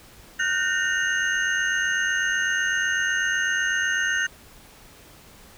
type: tone cluster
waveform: sine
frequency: 1446 / 1534 / 1830 / 2844 / 6320 Hz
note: F#6 / G6 / A#6 / F7 / G8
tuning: -40 / -38 / -32 / +31 / +13 cents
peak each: -29 / -25 / -25 / -32 / -34 dBFS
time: 0.39-4.27 s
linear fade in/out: 10 ms
effects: pink hiss -49 dBFS RMS until 5.57 s